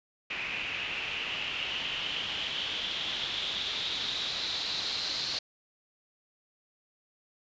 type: noise with low-pass filter sweep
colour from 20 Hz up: white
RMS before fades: -34 dBFS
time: 0.3-5.39 s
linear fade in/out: 5 ms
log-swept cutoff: 2500 to 4300 Hz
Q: 5.7
effects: resampled to 16000 Hz